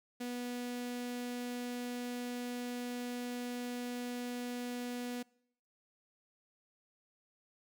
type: tone with notch filter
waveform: sawtooth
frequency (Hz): 244.6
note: B3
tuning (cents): -16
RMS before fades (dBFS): -40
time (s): 0.2-5.23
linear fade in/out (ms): 10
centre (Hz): 1100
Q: 1.8
effects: noise-tail reverb RT60 0.7 s tail -25 dB re dry